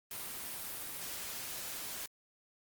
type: noise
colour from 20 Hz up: white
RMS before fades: -42 dBFS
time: 0.11-2.06 s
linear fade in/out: 2 ms
effects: Opus 32 kbps